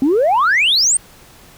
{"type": "exponential sweep", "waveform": "sine", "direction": "up", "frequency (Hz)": [254.7, 9030], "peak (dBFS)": -9, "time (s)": [0.02, 0.97], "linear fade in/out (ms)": 2, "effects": ["tanh soft clip ceiling -8 dBFS", "pink hiss -44 dBFS RMS until 1.57 s"]}